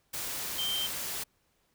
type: tone in noise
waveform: sine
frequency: 3136 Hz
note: G7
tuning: in tune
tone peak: -30 dBFS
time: 0.58-0.87 s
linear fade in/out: 10 ms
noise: white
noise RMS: -36 dBFS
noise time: 0.13-1.24 s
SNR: +3 dB
effects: pink hiss -72 dBFS RMS until 1.74 s